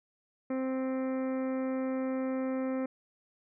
harmonic tone, 261.6 Hz, C4, in tune, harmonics 1 / 2 / 3 / 4 / 5 / 6 / 7 / 8 / 9, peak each -31 / -35 / -48 / -49 / -48 / -57 / -53 / -54 / -57 dBFS, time 0.5-2.86 s, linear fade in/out 5 ms, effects none

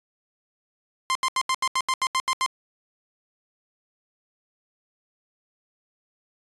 sawtooth tone bursts, 1046.5 Hz, C6, in tune, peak -17 dBFS, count 11, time 1.1-2.462 s, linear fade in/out 0 ms, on 52 ms, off 79 ms, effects resampled to 24000 Hz

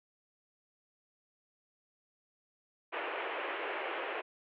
pink band-pass noise, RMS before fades -38 dBFS, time 2.92-4.22 s, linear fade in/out 20 ms, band 360 to 2900 Hz, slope 48 dB/octave, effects none

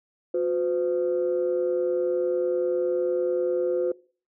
sine tone pair together, 360.6 / 510 Hz, F#4 / C5, -45 / -44 cents, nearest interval tritone, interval 601 cents, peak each -24 dBFS, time 0.34-3.92 s, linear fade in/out 5 ms, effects noise-tail reverb RT60 0.4 s tail -22 dB re dry + tanh soft clip ceiling -16 dBFS

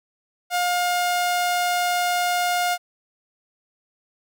sawtooth tone, 711 Hz, F5, 31 cents sharp, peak -16 dBFS, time 0.5-2.78 s, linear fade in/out 50 ms, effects none

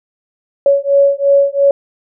sine beating tone pair, 558 / 560.9 Hz, C#5 / C#5, +11 / +20 cents, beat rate 2.9 Hz, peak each -11 dBFS, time 0.66-1.71 s, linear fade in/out 2 ms, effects none

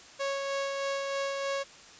sawtooth tone with tremolo, 552 Hz, C#5, 7 cents flat, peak -25 dBFS, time 0.19-1.64 s, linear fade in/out 20 ms, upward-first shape sine, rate 3.2 Hz, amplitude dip 30%, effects white hiss -51 dBFS RMS until 1.99 s + resampled to 16000 Hz

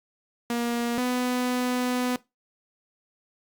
sawtooth tone pair in turn, 237 / 249.2 Hz, A#3 / B3, +29 / +16 cents, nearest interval minor second, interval 87 cents, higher second, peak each -21 / -20 dBFS, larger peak second, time 0.5-0.98 / 0.98-2.16 s, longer second, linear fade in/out 2 ms, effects noise-tail reverb RT60 0.2 s tail -19 dB re dry + Opus 48 kbps

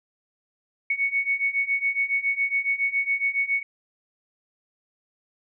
sine beating tone pair, 2217 / 2224.2 Hz, C#7 / C#7, 0 / +5 cents, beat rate 7.2 Hz, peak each -26 / -24 dBFS, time 0.9-3.63 s, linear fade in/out 5 ms, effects none

